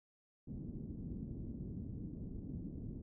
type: low-pass noise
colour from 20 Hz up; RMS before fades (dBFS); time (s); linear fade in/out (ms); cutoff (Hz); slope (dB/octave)
white; -45; 0.47-3.02; 10; 260; 24
effects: none